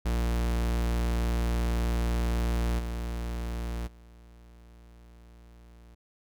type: tone with level steps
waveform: 45% pulse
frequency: 58.27 Hz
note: A#1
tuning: in tune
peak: -25 / -31 / -50 dBFS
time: 0.05-5.95 s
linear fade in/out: 10 ms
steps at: 2.78 / 3.86 s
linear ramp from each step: 20 ms
effects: none